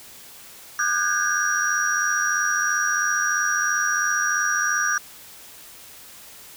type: tone cluster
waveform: sine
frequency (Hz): 1206 / 1473 / 1568 / 1651 / 5740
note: D6 / F#6 / G6 / G#6 / F8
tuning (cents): +46 / -8 / 0 / -11 / +47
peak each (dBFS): -26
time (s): 0.79-4.98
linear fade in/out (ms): 2
effects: white hiss -44 dBFS RMS until 6.56 s